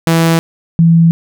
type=tone pair in turn; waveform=sawtooth / sine; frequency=164.81 / 166.24 Hz; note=E3 / E3; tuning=0 / +15 cents; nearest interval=unison; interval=15 cents; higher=second; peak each=-4 dBFS; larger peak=neither; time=0.07-0.39 / 0.79-1.11 s; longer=neither; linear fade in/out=0 ms; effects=none